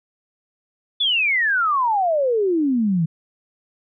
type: exponential sweep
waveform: sine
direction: down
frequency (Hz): 3520 to 155.56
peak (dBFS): -16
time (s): 1-3.06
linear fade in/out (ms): 10
effects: none